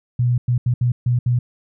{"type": "tone bursts at uneven times", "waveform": "sine", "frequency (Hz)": 122.3, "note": "B2", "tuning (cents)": -16, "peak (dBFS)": -14, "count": 6, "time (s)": [[0.19, 0.38], [0.48, 0.58], [0.66, 0.74], [0.81, 0.92], [1.06, 1.19], [1.26, 1.39]], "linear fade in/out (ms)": 5, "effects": []}